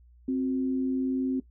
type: tone pair together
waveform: sine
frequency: 262 / 363 Hz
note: C4 / F#4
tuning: +2 / -33 cents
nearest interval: tritone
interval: 565 cents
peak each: -25 / -35 dBFS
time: 0.28-1.4 s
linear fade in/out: 5 ms
effects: noise-tail reverb RT60 0.1 s tail -17 dB re dry + added 60 Hz sine -53 dBFS peak until 1.5 s